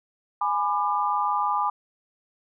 sine chord, G# diminished, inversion none, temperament just, 830.6 / 996.7 / 1196.1 Hz, G#5 / B5 / D6, 0 / +16 / +31 cents, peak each -26 dBFS, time 0.41-1.7 s, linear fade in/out 5 ms, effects none

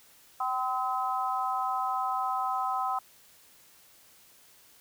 harmonic tone, 256.3 Hz, C4, 36 cents flat, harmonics 3 / 4 / 5, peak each -31 / -32 / -32 dBFS, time 0.4-2.99 s, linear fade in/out 5 ms, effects white hiss -58 dBFS RMS until 4.8 s

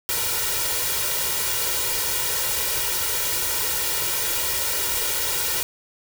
white noise with comb filter, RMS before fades -24 dBFS, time 0.09-5.63 s, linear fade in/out 0 ms, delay 2.1 ms, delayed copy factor +1, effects none

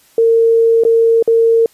sine tone with dropouts, 456.9 Hz, A#4, 35 cents flat, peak -7 dBFS, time 0.18-1.66 s, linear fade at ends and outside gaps 2 ms, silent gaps 0.837-0.85 / 1.226-1.276 s, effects white hiss -50 dBFS RMS until 1.73 s + resampled to 32000 Hz

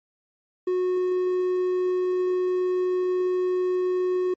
triangle tone, 365.4 Hz, F#4, 22 cents flat, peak -19 dBFS, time 0.67-4.34 s, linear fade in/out 5 ms, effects MP3 32 kbps

